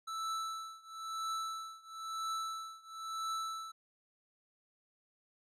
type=tone with tremolo; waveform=square; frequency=1318.5 Hz; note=E6; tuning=in tune; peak=-35 dBFS; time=0.07-3.72 s; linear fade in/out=10 ms; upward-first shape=triangle; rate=1 Hz; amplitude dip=95%; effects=low-pass 9000 Hz 12 dB/octave